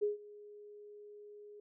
sine tone with ADSR envelope, 415.3 Hz, G#4, in tune, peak -28 dBFS, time 0.01-1.6 s, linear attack 22 ms, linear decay 140 ms, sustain -22 dB, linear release 4 ms, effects none

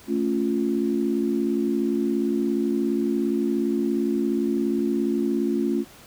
sine chord, A augmented, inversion none, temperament equal, 220 / 277.2 / 349.2 Hz, A3 / C#4 / E#4, 0 / 0 / 0 cents, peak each -25 dBFS, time 0.07-5.85 s, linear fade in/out 50 ms, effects pink hiss -48 dBFS RMS until 6.06 s + high-pass 60 Hz 12 dB/octave

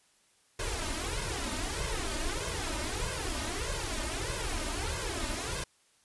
pink noise with flanger, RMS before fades -34 dBFS, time 0.59-5.64 s, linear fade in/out 5 ms, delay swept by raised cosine 1.9 to 3.3 ms, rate 1.6 Hz, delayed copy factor +0.95, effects white hiss -67 dBFS RMS until 6.04 s + resampled to 24000 Hz

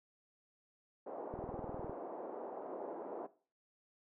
pink band-pass noise, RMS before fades -45 dBFS, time 1.06-3.27 s, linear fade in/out 10 ms, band 340 to 840 Hz, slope 24 dB/octave
click train, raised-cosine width 3 ms, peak -32 dBFS, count 12, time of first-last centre 1.34-1.896 s, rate 19.8 Hz
effects noise-tail reverb RT60 0.4 s tail -18 dB re dry

